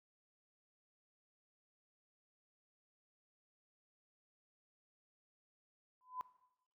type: tone with exponential growth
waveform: sine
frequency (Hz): 1007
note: B5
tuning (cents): +33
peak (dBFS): -36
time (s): 6.01-6.21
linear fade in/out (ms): 0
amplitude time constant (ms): 43
effects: noise-tail reverb RT60 0.9 s tail -18 dB re dry